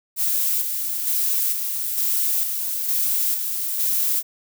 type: noise with tremolo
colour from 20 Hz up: violet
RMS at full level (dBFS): -21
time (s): 0.16-4.23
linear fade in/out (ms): 50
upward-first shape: square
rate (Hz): 1.1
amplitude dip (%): 40
effects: none